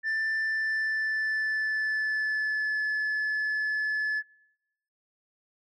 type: tone with pitch glide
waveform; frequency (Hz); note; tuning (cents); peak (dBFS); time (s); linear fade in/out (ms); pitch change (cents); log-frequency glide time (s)
sine; 1772 to 1723.5; A6 to A6; +12 to -36; -23; 0.03-4.23; 50; -48; 0.38-2.8
effects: noise-tail reverb RT60 1.0 s tail -25 dB re dry + tanh soft clip ceiling -25 dBFS